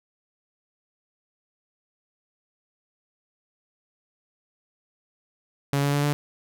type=tone with pitch steps; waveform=sawtooth; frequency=140.7 / 142.42 / 144.16 / 145.91 Hz; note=C#3 / C#3 / D3 / D3; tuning=+26 / +47 / -32 / -11 cents; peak=-17 dBFS; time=5.73-6.13 s; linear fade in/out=0 ms; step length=100 ms; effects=none